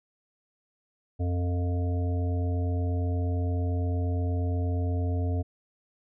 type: harmonic tone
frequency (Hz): 88.6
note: F2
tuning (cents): +25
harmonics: 1 / 3 / 5 / 7 / 8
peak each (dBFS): -25 / -35 / -39 / -42 / -43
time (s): 1.19-5.43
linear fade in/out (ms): 20
effects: none